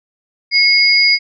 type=tone pair together; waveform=sine; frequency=2179 / 4892 Hz; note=C#7 / D#8; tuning=-30 / -30 cents; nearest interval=octave + major second; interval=1400 cents; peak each=-11 dBFS; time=0.51-1.19 s; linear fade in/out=50 ms; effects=none